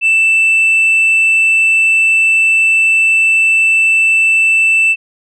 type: tone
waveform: sine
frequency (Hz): 2654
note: E7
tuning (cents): +11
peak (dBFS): -5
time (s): 0.01-4.96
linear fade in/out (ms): 50
effects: tanh soft clip ceiling -6 dBFS